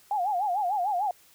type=tone with vibrato; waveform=sine; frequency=771 Hz; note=G5; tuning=29 cents flat; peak=-24 dBFS; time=0.11-1.11 s; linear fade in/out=2 ms; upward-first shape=sine; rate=6.7 Hz; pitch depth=180 cents each way; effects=white hiss -58 dBFS RMS until 1.34 s